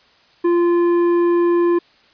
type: tone with tanh clipping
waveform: sine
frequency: 345.8 Hz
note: F4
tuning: 17 cents flat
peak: -14 dBFS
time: 0.44-1.79 s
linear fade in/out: 10 ms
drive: 9 dB
effects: white hiss -53 dBFS RMS until 2.13 s + resampled to 11025 Hz